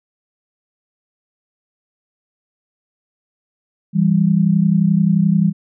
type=tone pair together; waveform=sine; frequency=166.3 / 197.77 Hz; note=E3 / G3; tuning=+16 / +16 cents; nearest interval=minor third; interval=300 cents; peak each=-14 dBFS; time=3.93-5.53 s; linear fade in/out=50 ms; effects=none